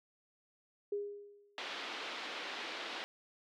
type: tone with exponential decay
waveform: sine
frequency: 408.1 Hz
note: G#4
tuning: 30 cents flat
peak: -32 dBFS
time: 0.92-1.61 s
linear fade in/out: 5 ms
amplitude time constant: 150 ms
type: band-pass noise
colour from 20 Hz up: white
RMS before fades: -43 dBFS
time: 1.58-3.04 s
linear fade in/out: 0 ms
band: 270 to 3800 Hz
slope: 24 dB/octave
effects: none